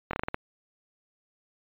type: slowing click train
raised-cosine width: 0.5 ms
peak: -14 dBFS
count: 7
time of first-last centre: 0.11-0.344 s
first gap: 23 ms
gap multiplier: 1.21
effects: resampled to 8000 Hz